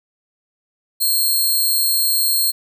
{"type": "tone", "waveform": "10% pulse", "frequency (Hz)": 4234, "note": "C8", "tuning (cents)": 20, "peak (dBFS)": -8, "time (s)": [1, 2.52], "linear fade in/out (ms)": 20, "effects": []}